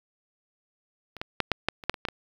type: clicks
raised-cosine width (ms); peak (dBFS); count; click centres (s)
0.3; -25 / -15 / -7 / -6 / -7 / -25 / -6 / -20 / -12 / -16; 10; 1.167 / 1.215 / 1.403 / 1.517 / 1.686 / 1.838 / 1.896 / 1.942 / 2.052 / 2.086
effects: 7-bit